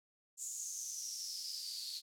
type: noise with high-pass filter sweep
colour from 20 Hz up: white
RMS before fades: -43 dBFS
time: 0.37-2.02 s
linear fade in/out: 50 ms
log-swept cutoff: 7200 to 4200 Hz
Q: 9.1
effects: low-pass 12000 Hz 12 dB/octave